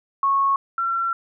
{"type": "tone pair in turn", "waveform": "sine", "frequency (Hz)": [1100, 1358.3], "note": ["C#6", "F6"], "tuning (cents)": [-14, -49], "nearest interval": "major third", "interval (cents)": 365, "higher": "second", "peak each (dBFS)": [-16, -20], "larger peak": "first", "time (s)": [[0.23, 0.56], [0.78, 1.13]], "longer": "second", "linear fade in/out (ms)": 2, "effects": []}